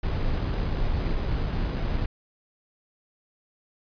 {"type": "noise with sample-and-hold", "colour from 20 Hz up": "brown", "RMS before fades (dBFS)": -26, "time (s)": [0.03, 2.06], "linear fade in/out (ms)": 5, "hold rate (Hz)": 4410, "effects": ["resampled to 11025 Hz"]}